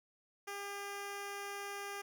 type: tone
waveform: 10% pulse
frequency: 402 Hz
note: G4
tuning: 44 cents sharp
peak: -33 dBFS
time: 0.47-2.02 s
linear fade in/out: 10 ms
effects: none